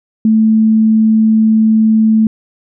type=tone; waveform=sine; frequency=219.7 Hz; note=A3; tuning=2 cents flat; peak=-6 dBFS; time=0.25-2.27 s; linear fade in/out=2 ms; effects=none